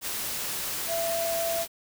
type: tone in noise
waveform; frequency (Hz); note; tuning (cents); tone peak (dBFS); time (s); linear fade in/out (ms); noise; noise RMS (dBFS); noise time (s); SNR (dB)
sine; 669; E5; +25; -27; 0.87-1.66; 50; white; -32; 0.01-1.68; +2
effects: none